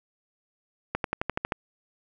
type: accelerating click train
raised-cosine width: 0.5 ms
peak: -11 dBFS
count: 8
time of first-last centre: 0.95-1.522 s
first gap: 92 ms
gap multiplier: 0.96
effects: none